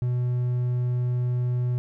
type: tone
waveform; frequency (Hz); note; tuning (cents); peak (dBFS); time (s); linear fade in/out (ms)
triangle; 123.47; B2; 0; -20; 0.02-1.78; 0
effects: none